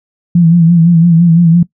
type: tone with vibrato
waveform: sine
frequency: 168.7 Hz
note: E3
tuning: 40 cents sharp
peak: -3 dBFS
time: 0.35-1.63 s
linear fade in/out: 5 ms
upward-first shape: sine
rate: 5.9 Hz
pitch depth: 63 cents each way
effects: noise-tail reverb RT60 0.1 s tail -20 dB re dry